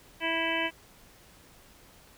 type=harmonic tone with a mistuned harmonic; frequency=328.4 Hz; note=E4; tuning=6 cents flat; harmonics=1 / 2 / 3 / 5 / 6 / 7 / 8 / 9; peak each=-35 / -35 / -35 / -35 / -35 / -35 / -35 / -35 dBFS; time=0.2-0.71 s; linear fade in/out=50 ms; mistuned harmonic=9; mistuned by=+44 cents; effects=pink hiss -56 dBFS RMS until 2.17 s